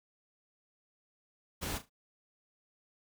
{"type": "noise with echo", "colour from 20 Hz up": "pink", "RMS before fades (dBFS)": -37, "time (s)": [1.61, 1.79], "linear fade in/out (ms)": 20, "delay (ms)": 36, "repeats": 3, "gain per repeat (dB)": -12, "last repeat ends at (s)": 1.898, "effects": []}